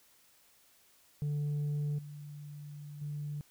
sine tone with level steps, 146.83 Hz, D3, in tune, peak -28 / -43 / -35 dBFS, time 1.22-3.41 s, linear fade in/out 0 ms, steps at 1.98 / 3.01 s, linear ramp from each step 10 ms, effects tanh soft clip ceiling -30 dBFS + white hiss -65 dBFS RMS until 3.5 s

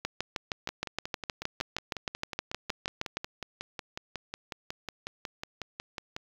two click trains, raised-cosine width 0.2 ms, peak -18 / -13 dBFS, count 31 / 21, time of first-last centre 0.69-6.164 / 0.05-3.17 s, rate 5.48 / 6.41 Hz, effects low-pass 6000 Hz 12 dB/octave + 7-bit

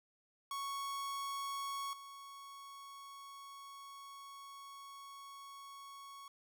45% pulse tone with level steps, 1108.7 Hz, C#6, in tune, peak -39 / -50 dBFS, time 0.51-6.28 s, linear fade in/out 2 ms, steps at 1.93 s, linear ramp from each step 2 ms, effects none

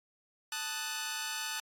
10% pulse chord, D# diminished, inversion second, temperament equal with one note detuned, 880 / 1244.5 / 1486 Hz, A5 / D#6 / F#6, 0 / 0 / +7 cents, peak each -31 / -34 / -30 dBFS, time 0.52-1.6 s, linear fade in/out 2 ms, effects AAC 64 kbps

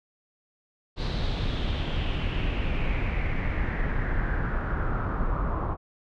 brown noise with low-pass filter sweep, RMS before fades -27 dBFS, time 0.96-5.77 s, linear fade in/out 50 ms, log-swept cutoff 4200 to 1100 Hz, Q 4.4, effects none

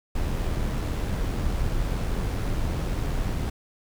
brown noise with amplitude modulation, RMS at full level -25 dBFS, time 0.15-3.5 s, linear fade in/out 5 ms, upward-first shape sine, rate 86 Hz, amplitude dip 30%, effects none

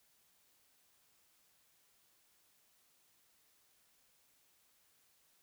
silence, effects white hiss -72 dBFS RMS until 5.42 s

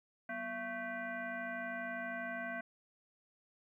sine tone with frequency modulation, 1108.7 Hz, C#6, in tune, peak -38 dBFS, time 0.29-2.61 s, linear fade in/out 5 ms, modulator 433 Hz, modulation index 2, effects 13-bit

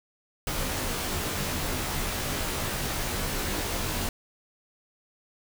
pink noise with comb filter, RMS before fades -30 dBFS, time 0.47-4.09 s, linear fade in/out 2 ms, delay 18 ms, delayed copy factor -0.8, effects none

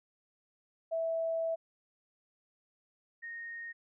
sine tone pair in turn, 656 / 1855.4 Hz, E5 / A#6, -9 / -9 cents, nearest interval octave + tritone, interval 1800 cents, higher second, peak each -30 / -40 dBFS, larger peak first, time 0.91-1.56 / 3.22-3.73 s, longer first, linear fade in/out 20 ms, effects none

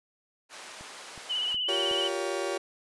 pink band-pass noise, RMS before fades -45 dBFS, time 0.49-1.57 s, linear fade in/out 50 ms, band 620 to 9300 Hz, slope 12 dB/octave
click train, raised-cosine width 3 ms, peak -35 dBFS, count 4, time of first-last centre 0.81-1.913 s, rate 2.72 Hz
sine tone with vibrato, 2960 Hz, F#7, in tune, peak -27 dBFS, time 1.29-2.09 s, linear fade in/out 20 ms, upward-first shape sine, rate 16 Hz, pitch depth 48 cents each way
35% pulse chord, G half-diminished seventh, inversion third, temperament just, 352.8 / 392 / 470.4 / 564.5 Hz, F4 / G4 / Bb4 / Db5, +18 / 0 / +16 / +31 cents, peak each -33 / -32 / -37 / -32 dBFS, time 1.68-2.58 s, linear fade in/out 10 ms
effects resampled to 24000 Hz

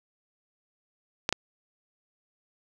clicks, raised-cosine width 0.2 ms, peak -7 dBFS, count 2, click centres 1.291 / 1.326 s, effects none

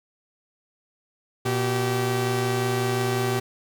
sawtooth tone pair together, 120 / 385.6 Hz, B2 / G4, -49 / -28 cents, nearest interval octave + minor sixth, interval 2021 cents, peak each -21 dBFS, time 1.45-3.4 s, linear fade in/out 10 ms, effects none

